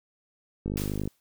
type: click train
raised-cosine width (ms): 3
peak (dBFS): -18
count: 22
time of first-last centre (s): 0.66-1.076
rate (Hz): 50.5
type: noise with exponential decay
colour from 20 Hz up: white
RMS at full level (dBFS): -34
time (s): 0.77-1.2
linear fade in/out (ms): 1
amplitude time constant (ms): 93
effects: none